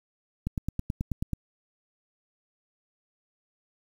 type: click train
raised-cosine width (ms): 5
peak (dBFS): -16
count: 9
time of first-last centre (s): 0.47-1.333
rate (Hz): 9.27
effects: 8-bit